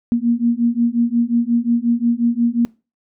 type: beating tone pair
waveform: sine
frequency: 233.1 / 238.7 Hz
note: A#3 / A#3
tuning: 0 / +41 cents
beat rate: 5.6 Hz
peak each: -17 dBFS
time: 0.12-2.65 s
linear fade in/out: 0 ms
effects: noise-tail reverb RT60 0.3 s tail -23 dB re dry